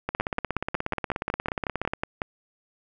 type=two click trains; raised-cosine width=0.5 ms; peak=-12 / -11 dBFS; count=32 / 12; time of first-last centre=0.09-1.935 / 0.2-2.218 s; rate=16.8 / 5.45 Hz; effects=none